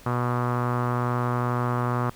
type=tone with low-pass filter; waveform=sawtooth; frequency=122.2 Hz; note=B2; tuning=18 cents flat; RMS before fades=-25 dBFS; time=0.06-2.1 s; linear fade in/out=5 ms; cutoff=1200 Hz; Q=3.8; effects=pink hiss -50 dBFS RMS until 2.15 s